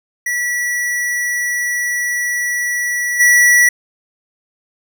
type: tone with level steps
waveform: square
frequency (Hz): 1946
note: B6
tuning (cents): -26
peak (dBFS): -17 / -8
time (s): 0.26-3.69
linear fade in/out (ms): 5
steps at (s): 3.19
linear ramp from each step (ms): 20
effects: none